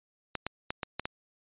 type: clicks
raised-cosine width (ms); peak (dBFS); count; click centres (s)
0.3; -16; 6; 0.353 / 0.466 / 0.705 / 0.832 / 0.996 / 1.055
effects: resampled to 8000 Hz